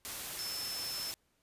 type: tone in noise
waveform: sine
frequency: 5274 Hz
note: E8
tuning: in tune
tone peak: -38 dBFS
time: 0.39-1.11 s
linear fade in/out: 0 ms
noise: white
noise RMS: -41 dBFS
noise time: 0.05-1.14 s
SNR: 0 dB
effects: pink hiss -75 dBFS RMS until 1.42 s + resampled to 32000 Hz